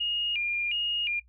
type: tone with vibrato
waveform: sine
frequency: 2623 Hz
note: E7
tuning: 9 cents flat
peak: -26 dBFS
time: 0-1.2 s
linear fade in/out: 10 ms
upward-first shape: square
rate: 1.4 Hz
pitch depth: 150 cents each way
effects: noise-tail reverb RT60 0.1 s tail -19 dB re dry + added 60 Hz sine -56 dBFS peak until 1.28 s